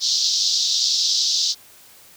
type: band-pass noise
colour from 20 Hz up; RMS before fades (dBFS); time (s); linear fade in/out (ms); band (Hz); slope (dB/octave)
white; -20; 0-1.55; 50; 3700 to 5800; 48
effects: white hiss -48 dBFS RMS until 2.16 s